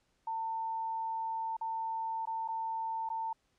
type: tone with dropouts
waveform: sine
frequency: 900 Hz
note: A5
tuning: 39 cents sharp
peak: -33 dBFS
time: 0.27-3.33 s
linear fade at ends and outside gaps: 5 ms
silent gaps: 1.568-1.611 / 2.255-2.272 / 2.478-2.485 / 3.09-3.1 s
effects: pink hiss -75 dBFS RMS until 3.58 s + low-pass 8000 Hz 12 dB/octave